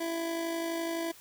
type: tone with amplitude modulation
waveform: 25% pulse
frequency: 332.5 Hz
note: E4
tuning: 15 cents sharp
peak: -26 dBFS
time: 0-1.12 s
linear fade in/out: 10 ms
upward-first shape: sine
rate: 51.8 Hz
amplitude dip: 35%
effects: white hiss -54 dBFS RMS until 1.2 s